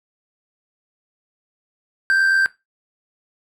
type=tone with amplitude modulation; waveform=triangle; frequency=1568 Hz; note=G6; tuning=in tune; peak=-10 dBFS; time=2.1-2.46 s; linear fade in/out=0 ms; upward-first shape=sine; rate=87.4 Hz; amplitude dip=40%; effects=noise-tail reverb RT60 0.2 s tail -17 dB re dry